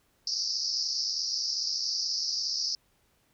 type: band-pass noise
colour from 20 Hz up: pink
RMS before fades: -31 dBFS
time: 0.27-2.75 s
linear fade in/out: 2 ms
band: 4700 to 5600 Hz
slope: 96 dB/octave
effects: pink hiss -69 dBFS RMS until 3.33 s